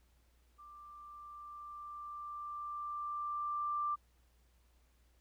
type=tone with level ramp; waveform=sine; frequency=1181 Hz; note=D6; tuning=9 cents sharp; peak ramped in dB=-52 to -32 dBFS; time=0.58-3.96 s; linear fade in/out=20 ms; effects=added 60 Hz sine -67 dBFS peak until 5.2 s + pink hiss -75 dBFS RMS until 5.2 s